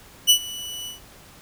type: tone with ADSR envelope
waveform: sawtooth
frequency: 2960 Hz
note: F#7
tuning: in tune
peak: -7 dBFS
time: 0.27-1 s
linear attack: 30 ms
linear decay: 84 ms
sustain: -21 dB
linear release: 130 ms
effects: pink hiss -48 dBFS RMS until 1.41 s